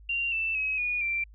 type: tone with pitch steps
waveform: sine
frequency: 2768 / 2658 / 2553 / 2452 / 2355 Hz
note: F7 / E7 / D#7 / D#7 / D7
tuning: -16 / +14 / +44 / -26 / +4 cents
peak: -26 dBFS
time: 0.09-1.24 s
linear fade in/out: 5 ms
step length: 230 ms
effects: added 52 Hz sine -48 dBFS peak until 1.34 s